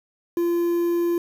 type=tone with quantisation; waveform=triangle; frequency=343.8 Hz; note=F4; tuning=27 cents flat; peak=-17 dBFS; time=0.37-1.18 s; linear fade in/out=2 ms; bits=7; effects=none